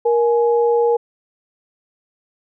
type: tone pair together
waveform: sine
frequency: 470.9 / 839 Hz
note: A#4 / G#5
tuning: +18 / +17 cents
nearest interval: minor seventh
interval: 999 cents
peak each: -13 / -21 dBFS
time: 0.05-0.97 s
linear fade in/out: 10 ms
effects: none